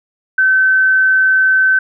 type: tone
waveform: sine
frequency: 1533 Hz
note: G6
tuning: 39 cents flat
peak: -8 dBFS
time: 0.38-1.79 s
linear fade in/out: 5 ms
effects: none